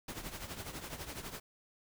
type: noise with tremolo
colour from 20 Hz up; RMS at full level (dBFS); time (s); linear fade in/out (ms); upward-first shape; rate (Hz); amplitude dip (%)
pink; -41; 0.08-1.4; 5; triangle; 12; 75
effects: none